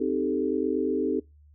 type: chord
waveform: sine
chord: A half-diminished seventh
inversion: first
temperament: equal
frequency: 261.6 / 311.1 / 392 / 440 Hz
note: C4 / Eb4 / G4 / A4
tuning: 0 / 0 / 0 / 0 cents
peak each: -29 dBFS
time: 0-1.2 s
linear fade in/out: 10 ms
effects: noise-tail reverb RT60 0.2 s tail -22 dB re dry + added 74 Hz sine -52 dBFS peak until 1.54 s